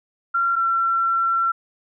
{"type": "tone pair in turn", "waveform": "sine", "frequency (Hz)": [1374, 1355.1], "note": ["F6", "E6"], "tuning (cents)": [-29, 47], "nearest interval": "unison", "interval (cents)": 24, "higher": "first", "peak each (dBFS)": -17, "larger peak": "neither", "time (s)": [[0.34, 0.56], [0.56, 1.52]], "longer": "second", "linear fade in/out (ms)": 10, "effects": []}